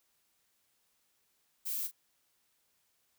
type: noise with echo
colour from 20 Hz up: violet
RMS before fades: -36 dBFS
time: 1.65-1.88 s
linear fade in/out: 20 ms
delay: 36 ms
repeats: 1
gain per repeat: -11 dB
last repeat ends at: 1.916 s
effects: white hiss -75 dBFS RMS until 3.18 s